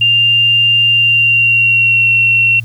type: tone with pitch glide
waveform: sine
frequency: 2794 to 2725 Hz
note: F7 to F7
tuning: 0 to -43 cents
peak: -7 dBFS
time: 0.01-2.6 s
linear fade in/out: 5 ms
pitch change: -43 cents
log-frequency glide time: 0.88-2.1 s
effects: added 115 Hz sine -23 dBFS peak until 2.64 s + white hiss -47 dBFS RMS until 2.64 s